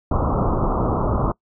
pink low-pass noise, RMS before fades -20 dBFS, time 0.11-1.32 s, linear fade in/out 5 ms, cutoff 1300 Hz, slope 96 dB/octave, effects noise-tail reverb RT60 0.1 s tail -23 dB re dry

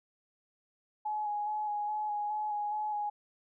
sine tone with vibrato, 840 Hz, G#5, 19 cents sharp, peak -31 dBFS, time 1.05-3.1 s, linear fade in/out 10 ms, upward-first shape square, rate 2.4 Hz, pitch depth 18 cents each way, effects none

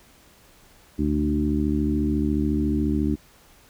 harmonic tone with a mistuned harmonic, 74.1 Hz, D2, 16 cents sharp, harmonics 1 / 2 / 3 / 4 / 5, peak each -26 / -31 / -25 / -24 / -32 dBFS, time 0.98-3.16 s, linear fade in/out 20 ms, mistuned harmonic 2, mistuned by +17 cents, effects pink hiss -54 dBFS RMS until 3.69 s

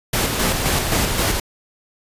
pink noise with tremolo, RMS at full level -18 dBFS, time 0.13-1.4 s, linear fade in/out 5 ms, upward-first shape square, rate 3.8 Hz, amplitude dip 35%, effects resampled to 32000 Hz

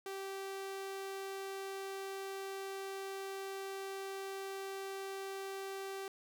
sawtooth tone, 388.9 Hz, G4, 14 cents flat, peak -37 dBFS, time 0.06-6.08 s, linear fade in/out 2 ms, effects none

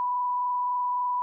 sine tone with frequency modulation, 987.8 Hz, B5, in tune, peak -24 dBFS, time 0-1.22 s, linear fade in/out 0 ms, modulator 23.6 Hz, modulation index 0.42, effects none

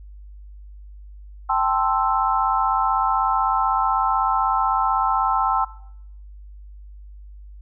sine chord, A minor seventh, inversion third, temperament equal, 784 / 880 / 1046.5 / 1318.5 Hz, G5 / A5 / C6 / E6, 0 / 0 / 0 / 0 cents, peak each -23 dBFS, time 1.49-5.65 s, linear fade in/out 10 ms, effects noise-tail reverb RT60 0.7 s tail -19 dB re dry + added 50 Hz sine -38 dBFS peak until 7.61 s

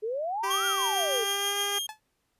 sine exponential two-way sweep, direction up then down, 415.3 to 1462 to 415.3 Hz, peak -28 dBFS, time 0.02-1.25 s, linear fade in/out 20 ms, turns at 0.66 s
10% pulse tone with pitch glide, 390.3 to 404.3 Hz, G4 to G#4, -8 to -46 cents, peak -22 dBFS, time 0.43-1.79 s, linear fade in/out 10 ms, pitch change +62 cents, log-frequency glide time 0.91-1.57 s
sawtooth tone with tremolo, 3222 Hz, G7, 47 cents sharp, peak -24 dBFS, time 0.5-1.87 s, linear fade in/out 10 ms, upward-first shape sine, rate 6.5 Hz, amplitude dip 40%
sawtooth tone with exponential decay, 863 Hz, A5, 34 cents flat, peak -30 dBFS, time 1.89-2 s, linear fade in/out 1 ms, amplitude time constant 23 ms
effects pink hiss -75 dBFS RMS until 2.39 s + resampled to 32000 Hz

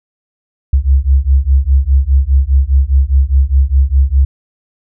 sine beating tone pair, 65.41 / 70.31 Hz, C2 / C#2, 0 / +25 cents, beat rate 4.9 Hz, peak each -10 dBFS, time 0.73-4.25 s, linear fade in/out 5 ms, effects none

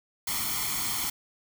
white noise with comb filter, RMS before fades -30 dBFS, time 0.27-1.1 s, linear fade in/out 5 ms, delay 0.92 ms, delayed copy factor +0.75, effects none

